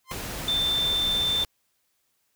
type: tone with exponential growth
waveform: sawtooth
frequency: 1042 Hz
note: C6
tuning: 7 cents flat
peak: -27 dBFS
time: 0.04-0.12 s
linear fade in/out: 1 ms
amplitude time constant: 16 ms
type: noise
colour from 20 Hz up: pink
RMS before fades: -34 dBFS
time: 0.11-1.45 s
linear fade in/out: 2 ms
type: tone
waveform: sine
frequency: 3558 Hz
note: A7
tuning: 19 cents sharp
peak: -22 dBFS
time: 0.48-1.44 s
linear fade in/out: 2 ms
effects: white hiss -72 dBFS RMS until 2.35 s